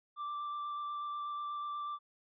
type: tone with vibrato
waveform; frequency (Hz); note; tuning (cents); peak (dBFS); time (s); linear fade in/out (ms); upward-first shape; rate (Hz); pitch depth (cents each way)
triangle; 1174.7; D6; 0; -35; 0.16-1.99; 50; square; 8.2; 8
effects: resampled to 11025 Hz